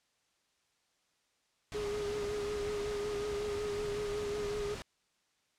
pink noise, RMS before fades -43 dBFS, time 1.72-4.82 s, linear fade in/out 0 ms
triangle tone with vibrato, 413.5 Hz, G#4, 8 cents flat, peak -32 dBFS, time 1.74-4.75 s, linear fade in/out 10 ms, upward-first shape sine, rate 5.4 Hz, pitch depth 28 cents each way
effects white hiss -75 dBFS RMS until 5.58 s + low-pass 7000 Hz 12 dB/octave

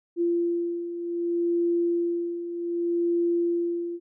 sine beating tone pair, 342.9 / 343.55 Hz, F4 / F4, -32 / -28 cents, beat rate 0.65 Hz, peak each -30 / -24 dBFS, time 0.16-4 s, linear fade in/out 50 ms, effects none

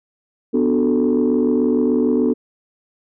sine chord, B minor seventh, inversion none, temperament equal, 246.9 / 293.7 / 370 / 440 Hz, B3 / D4 / F#4 / A4, 0 / 0 / 0 / 0 cents, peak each -16 / -19 / -21 / -19 dBFS, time 0.53-2.34 s, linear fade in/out 20 ms, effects tanh soft clip ceiling -8 dBFS

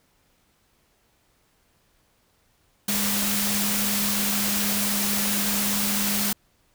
sine tone in noise, 204.3 Hz, G#3, 28 cents flat, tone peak -28 dBFS, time 2.88-6.33 s, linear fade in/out 5 ms, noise white, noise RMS -25 dBFS, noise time 2.88-6.33 s, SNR -6 dB, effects pink hiss -65 dBFS RMS until 6.74 s

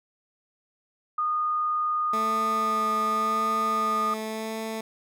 sine tone, 1228 Hz, D#6, 23 cents flat, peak -23 dBFS, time 1.18-4.14 s, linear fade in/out 5 ms
15% pulse tone with vibrato, 220 Hz, A3, in tune, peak -24 dBFS, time 2.13-4.81 s, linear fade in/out 5 ms, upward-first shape sine, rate 0.89 Hz, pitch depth 14 cents each way
effects none

